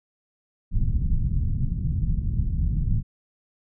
pink low-pass noise, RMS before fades -23 dBFS, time 0.71-3.03 s, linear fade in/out 50 ms, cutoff 160 Hz, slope 24 dB/octave, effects none

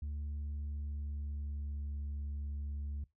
sine tone with pitch glide, 73.42 to 71.99 Hz, D2 to D2, 0 to -34 cents, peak -34 dBFS, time 0.02-3.04 s, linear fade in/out 5 ms, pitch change -34 cents, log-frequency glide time 0.13-1.96 s, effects noise-tail reverb RT60 0.2 s tail -23 dB re dry + tanh soft clip ceiling -36 dBFS

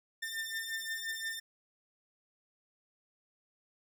sawtooth beating tone pair, 1795 / 1800.7 Hz, A6 / A6, +34 / +40 cents, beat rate 5.7 Hz, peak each -37 / -35 dBFS, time 0.22-1.4 s, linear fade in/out 10 ms, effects none

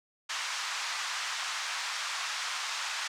pink band-pass noise, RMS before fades -35 dBFS, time 0.29-3.08 s, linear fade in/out 10 ms, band 1000 to 7000 Hz, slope 24 dB/octave, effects none

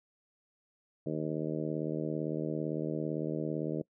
harmonic tone, 77.78 Hz, D#2, in tune, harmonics 2 / 3 / 4 / 5 / 6 / 7 / 8, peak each -37 / -40 / -37 / -40 / -40 / -42 / -44 dBFS, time 1.06-3.82 s, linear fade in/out 5 ms, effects noise-tail reverb RT60 0.1 s tail -24 dB re dry

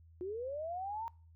sine linear sweep, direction up, 350 to 932.3 Hz, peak -37 dBFS, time 0.21-1.08 s, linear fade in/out 0 ms, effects noise-tail reverb RT60 0.4 s tail -24 dB re dry + added 82 Hz sine -57 dBFS peak until 1.35 s

